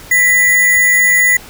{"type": "tone with sample-and-hold", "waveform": "sine", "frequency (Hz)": 1975.5, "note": "B6", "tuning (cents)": 0, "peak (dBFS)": -7, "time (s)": [0.11, 1.37], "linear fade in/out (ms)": 5, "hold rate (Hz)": 8820, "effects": ["pink hiss -35 dBFS RMS until 1.49 s"]}